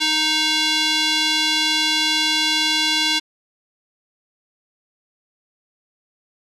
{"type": "tone with band-pass filter", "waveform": "square", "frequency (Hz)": 311.1, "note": "D#4", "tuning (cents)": 0, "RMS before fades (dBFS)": -19, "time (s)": [0, 3.2], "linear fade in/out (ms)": 20, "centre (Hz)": 3700, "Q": 2.1, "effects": ["resampled to 32000 Hz"]}